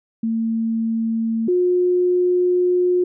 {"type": "tone pair in turn", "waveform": "sine", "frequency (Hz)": [225.9, 359.3], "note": ["A3", "F4"], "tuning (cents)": [46, 49], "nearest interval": "minor sixth", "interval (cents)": 803, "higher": "second", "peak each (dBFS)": [-18, -14], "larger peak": "second", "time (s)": [[0.23, 1.48], [1.48, 3.04]], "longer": "second", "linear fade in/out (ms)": 5, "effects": []}